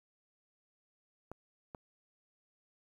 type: clicks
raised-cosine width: 1 ms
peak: -30 dBFS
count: 2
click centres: 1.316 / 1.748 s
effects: 10-bit